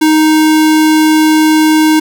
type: tone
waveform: square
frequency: 311.6 Hz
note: D#4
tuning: 3 cents sharp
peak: -6 dBFS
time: 0.01-2 s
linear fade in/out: 10 ms
effects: none